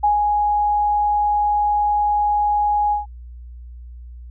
sine tone with ADSR envelope, 830.6 Hz, G#5, in tune, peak -12 dBFS, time 0.03-3.06 s, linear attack 12 ms, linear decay 130 ms, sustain -3 dB, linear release 140 ms, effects added 60 Hz sine -34 dBFS peak until 4.3 s

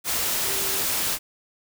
sine tone in noise, 389.1 Hz, G4, 13 cents flat, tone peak -36 dBFS, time 0.43-0.84 s, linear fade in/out 50 ms, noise white, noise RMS -25 dBFS, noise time 0.04-1.19 s, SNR -14 dB, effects none

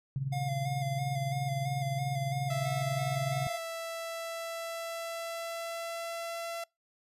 sine tone with tremolo, 135.5 Hz, C#3, 39 cents flat, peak -27 dBFS, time 0.16-3.47 s, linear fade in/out 0 ms, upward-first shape triangle, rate 20 Hz, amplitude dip 80%
square tone with vibrato, 701 Hz, F5, 6 cents sharp, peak -36 dBFS, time 0.32-3.58 s, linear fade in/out 10 ms, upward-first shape square, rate 3 Hz, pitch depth 30 cents each way
sawtooth tone with pitch glide, 658 to 673.8 Hz, E5 to E5, -3 to +38 cents, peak -32 dBFS, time 2.5-6.64 s, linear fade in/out 5 ms, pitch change +41 cents, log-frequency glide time 2.91-6.46 s
effects noise-tail reverb RT60 0.2 s tail -25 dB re dry + resampled to 32000 Hz

